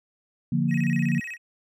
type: chord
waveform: sine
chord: Bb major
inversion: first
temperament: just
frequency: 145.68 / 174.81 / 233.1 Hz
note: D3 / F3 / Bb3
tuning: -14 / +2 / 0 cents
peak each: -25 dBFS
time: 0.52-1.2 s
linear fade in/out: 5 ms
type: tone with vibrato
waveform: triangle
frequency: 2200 Hz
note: C#7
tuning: 14 cents flat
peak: -31 dBFS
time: 0.68-1.38 s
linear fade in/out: 50 ms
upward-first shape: square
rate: 16 Hz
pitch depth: 260 cents each way
effects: none